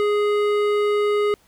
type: tone with hard clipping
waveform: triangle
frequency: 415.3 Hz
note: G#4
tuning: in tune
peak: -19 dBFS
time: 0-1.34 s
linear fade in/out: 0 ms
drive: 17 dB
effects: pink hiss -58 dBFS RMS until 1.47 s